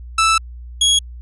sawtooth tone pair in turn, 1318.5 / 3322 Hz, E6 / G#7, 0 / 0 cents, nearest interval octave + major third, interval 1600 cents, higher second, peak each -8 dBFS, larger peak neither, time 0.18-0.38 / 0.81-0.99 s, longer first, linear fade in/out 5 ms, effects added 60 Hz sine -31 dBFS peak until 1.21 s + resampled to 24000 Hz

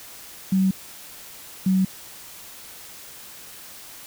sine tone pair in turn, 190.1 / 188.79 Hz, F#3 / F#3, +47 / +35 cents, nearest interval unison, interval 12 cents, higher first, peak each -16 dBFS, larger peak neither, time 0.52-0.71 / 1.66-1.85 s, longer neither, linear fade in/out 5 ms, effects white hiss -42 dBFS RMS until 4.06 s

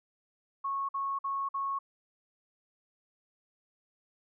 sine tone bursts, 1100 Hz, C#6, 14 cents flat, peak -30 dBFS, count 4, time 0.64-1.79 s, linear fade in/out 10 ms, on 250 ms, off 50 ms, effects none

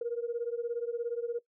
sine beating tone pair, 466.2 / 483.2 Hz, A#4 / B4, 0 / -38 cents, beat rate 17 Hz, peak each -32 / -35 dBFS, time 0.01-1.39 s, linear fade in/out 5 ms, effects noise-tail reverb RT60 0.1 s tail -18 dB re dry + tanh soft clip ceiling -24 dBFS

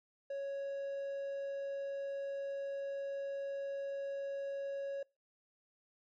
triangle tone, 554.4 Hz, C#5, in tune, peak -35 dBFS, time 0.3-5.03 s, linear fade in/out 5 ms, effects noise-tail reverb RT60 0.3 s tail -25 dB re dry + MP3 32 kbps

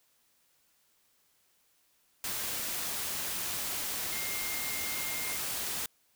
sine tone in noise, 2120 Hz, C7, 22 cents sharp, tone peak -40 dBFS, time 4.12-5.37 s, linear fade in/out 2 ms, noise white, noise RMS -35 dBFS, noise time 2.24-5.86 s, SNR -8 dB, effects white hiss -70 dBFS RMS until 6.15 s

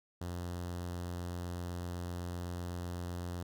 sawtooth tone with notch filter, 87.9 Hz, F2, 12 cents sharp, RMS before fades -40 dBFS, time 0.21-3.43 s, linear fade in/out 5 ms, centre 2300 Hz, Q 1.8, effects none

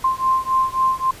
sine beating tone pair, 1046.5 / 1050.2 Hz, C6 / C6, 0 / +6 cents, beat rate 3.7 Hz, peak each -19 / -19 dBFS, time 0.04-1.11 s, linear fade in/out 5 ms, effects pink hiss -40 dBFS RMS until 1.2 s + resampled to 32000 Hz

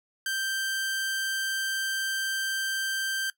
sawtooth tone, 1568 Hz, G6, in tune, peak -24 dBFS, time 0.26-3.3 s, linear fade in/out 2 ms, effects noise-tail reverb RT60 0.1 s tail -18 dB re dry

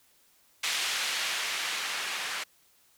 violet noise with low-pass filter sweep, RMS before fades -32 dBFS, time 0.63-2.44 s, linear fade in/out 10 ms, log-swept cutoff 2700 to 1800 Hz, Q 0.87, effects white hiss -64 dBFS RMS until 2.97 s

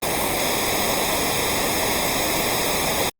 pink noise with comb filter, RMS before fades -22 dBFS, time 0.02-3.1 s, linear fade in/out 10 ms, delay 0.68 ms, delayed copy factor -0.8, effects Opus 32 kbps

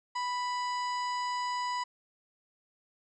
harmonic tone, 988 Hz, B5, in tune, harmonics 1 / 2 / 3 / 4 / 5 / 7 / 8, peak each -31 / -41 / -47 / -51 / -43 / -51 / -55 dBFS, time 0.15-1.84 s, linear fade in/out 10 ms, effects none

